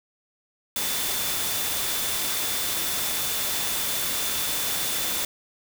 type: tone in noise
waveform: sine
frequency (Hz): 3520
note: A7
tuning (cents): 0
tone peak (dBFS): -35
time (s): 0.76-5.25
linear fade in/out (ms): 2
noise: white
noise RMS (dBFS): -27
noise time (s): 0.76-5.25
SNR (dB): -11
effects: none